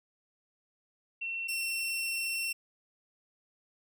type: tone pair in turn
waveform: sine / sawtooth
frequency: 2711 / 2711 Hz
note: E7 / E7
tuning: +48 / +48 cents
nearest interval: unison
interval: 0 cents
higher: neither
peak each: -33 / -28 dBFS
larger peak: second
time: 1.21-1.48 / 1.48-2.53 s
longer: second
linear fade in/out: 10 ms
effects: none